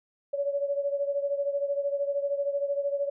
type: beating tone pair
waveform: sine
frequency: 562 / 575 Hz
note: C#5 / D5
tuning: +24 / -37 cents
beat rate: 13 Hz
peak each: -27 / -32 dBFS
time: 0.33-3.1 s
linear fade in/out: 10 ms
effects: none